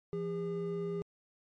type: tone pair together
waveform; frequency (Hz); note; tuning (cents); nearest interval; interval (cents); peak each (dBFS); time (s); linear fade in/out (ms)
triangle; 170.32 / 405.1; F3 / G#4; -43 / -43; octave + minor third; 1500; -36 / -33; 0.13-1.02; 0
effects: MP3 48 kbps